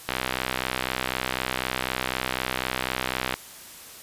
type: click train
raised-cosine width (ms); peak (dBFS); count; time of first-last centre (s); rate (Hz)
0.3; -8; 209; 0.09-3.34; 64
effects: white hiss -44 dBFS RMS until 4.02 s + resampled to 32000 Hz